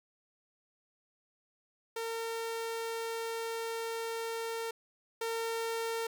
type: tone pair in turn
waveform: sawtooth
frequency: 456.1 / 456.1 Hz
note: A#4 / A#4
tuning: -38 / -38 cents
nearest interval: unison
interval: 0 cents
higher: neither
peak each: -31 / -29 dBFS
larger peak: second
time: 1.96-4.71 / 5.21-6.07 s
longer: first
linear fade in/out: 5 ms
effects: none